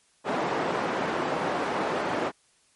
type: band-pass noise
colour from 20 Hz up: white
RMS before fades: -28 dBFS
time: 0.24-2.32 s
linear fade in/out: 50 ms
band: 210 to 960 Hz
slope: 12 dB/octave
effects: white hiss -64 dBFS RMS until 2.75 s + MP3 48 kbps